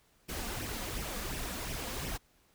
pink noise with flanger, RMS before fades -38 dBFS, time 0.28-2.18 s, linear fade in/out 20 ms, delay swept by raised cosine 0.35 to 4.25 ms, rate 2.8 Hz, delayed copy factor +0.6, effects pink hiss -68 dBFS RMS until 2.54 s

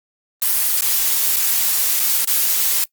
blue noise with dropouts, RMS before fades -17 dBFS, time 0.42-2.84 s, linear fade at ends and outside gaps 0 ms, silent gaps 0.808-0.821 / 1.361-1.367 / 1.995-1.999 / 2.247-2.274 s, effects noise-tail reverb RT60 0.1 s tail -23 dB re dry + Opus 32 kbps

